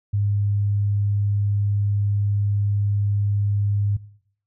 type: tone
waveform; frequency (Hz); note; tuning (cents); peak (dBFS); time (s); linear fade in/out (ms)
sine; 101.9; G#2; -32; -18; 0.13-3.97; 10
effects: noise-tail reverb RT60 0.6 s tail -19 dB re dry